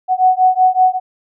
sine beating tone pair, 740 / 745.3 Hz, F#5 / F#5, 0 / +12 cents, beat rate 5.3 Hz, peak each -12 dBFS, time 0.08-1 s, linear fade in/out 50 ms, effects none

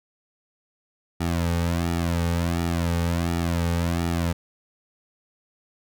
sawtooth tone with flanger, 85 Hz, F2, 46 cents flat, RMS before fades -24 dBFS, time 1.2-4.33 s, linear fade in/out 10 ms, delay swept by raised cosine 1.9 to 3 ms, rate 1.4 Hz, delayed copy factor -0.85, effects none

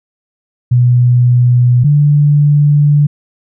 sine tone pair in turn, 123.1 / 146.39 Hz, B2 / D3, -5 / -5 cents, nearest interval minor third, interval 300 cents, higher second, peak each -5 dBFS, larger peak neither, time 0.71-1.84 / 1.84-3.07 s, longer second, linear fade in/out 10 ms, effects none

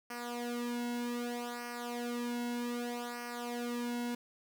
sawtooth tone with flanger, 240.5 Hz, B3, 46 cents flat, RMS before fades -38 dBFS, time 0.1-4.15 s, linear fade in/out 5 ms, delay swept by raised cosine 0.27 to 1.67 ms, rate 0.64 Hz, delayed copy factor -0.8, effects 10-bit

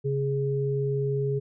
sine tone pair together, 136.45 / 415.3 Hz, C#3 / G#4, -27 / 0 cents, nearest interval octave + perfect fifth, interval 1927 cents, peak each -26 / -27 dBFS, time 0.04-1.4 s, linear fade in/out 20 ms, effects none

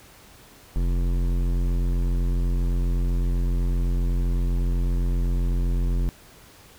sine tone with hard clipping, 43.92 Hz, F1, 11 cents sharp, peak -22 dBFS, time 0.76-6.09 s, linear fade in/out 0 ms, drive 14 dB, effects pink hiss -50 dBFS RMS until 6.78 s

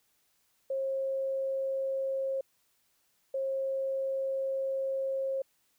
sine tone bursts at uneven times, 537 Hz, C5, 45 cents sharp, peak -29 dBFS, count 2, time 0.7-2.41 / 3.34-5.42 s, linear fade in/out 5 ms, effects white hiss -72 dBFS RMS until 5.78 s

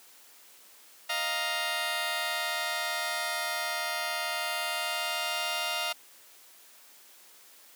10% pulse chord, Eb suspended second, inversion none, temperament just, 622.3 / 700 / 933.4 Hz, Eb5 / F5 / Bb5, 0 / +4 / +2 cents, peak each -27 / -24 / -27 dBFS, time 1.09-5.93 s, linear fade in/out 10 ms, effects white hiss -55 dBFS RMS until 7.75 s + high-pass 300 Hz 12 dB/octave

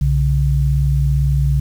sine tone pair together, 62.5 / 140.3 Hz, B1 / C#3, +21 / +21 cents, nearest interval octave + major second, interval 1400 cents, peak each -15 dBFS, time 0.01-1.6 s, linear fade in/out 5 ms, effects 7-bit

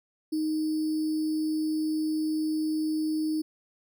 sine tone with sample-and-hold, 311.1 Hz, D#4, in tune, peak -25 dBFS, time 0.32-3.42 s, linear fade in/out 10 ms, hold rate 4900 Hz, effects none

